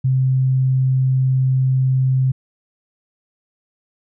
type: tone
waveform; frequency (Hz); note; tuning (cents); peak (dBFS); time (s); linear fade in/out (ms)
sine; 130.81; C3; 0; -13; 0.04-2.32; 10
effects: none